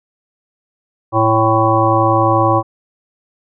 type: harmonic tone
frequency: 111.2 Hz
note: A2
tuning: 19 cents sharp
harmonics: 1 / 3 / 5 / 7 / 9 / 10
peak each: -17 / -17 / -17 / -17 / -17 / -17 dBFS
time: 1.12-2.63 s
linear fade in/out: 50 ms
effects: none